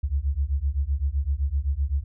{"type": "beating tone pair", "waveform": "sine", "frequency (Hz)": [66.2, 74], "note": ["C2", "D2"], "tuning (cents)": [21, 14], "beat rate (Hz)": 7.8, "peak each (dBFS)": -25, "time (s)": [0.03, 2.04], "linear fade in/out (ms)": 10, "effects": []}